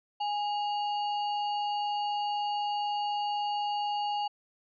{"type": "tone with sample-and-hold", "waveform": "sine", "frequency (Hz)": 827, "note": "G#5", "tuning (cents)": -8, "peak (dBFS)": -28, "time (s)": [0.2, 4.28], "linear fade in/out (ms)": 10, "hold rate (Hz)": 3675, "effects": ["resampled to 11025 Hz"]}